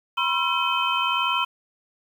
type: tone cluster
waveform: sine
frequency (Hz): 979 / 1060 / 1347 / 2545 / 3085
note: B5 / C6 / E6 / D#7 / G7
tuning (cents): -15 / +22 / +37 / +39 / -28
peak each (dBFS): -27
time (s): 0.17-1.45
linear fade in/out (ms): 10
effects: 8-bit